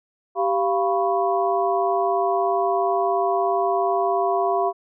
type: tone cluster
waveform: sine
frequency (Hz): 391 / 693 / 988 / 1105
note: G4 / F5 / B5 / C#6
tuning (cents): -4 / -14 / 0 / -6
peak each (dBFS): -23 / -21 / -26 / -29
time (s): 0.35-4.73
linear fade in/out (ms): 50
effects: none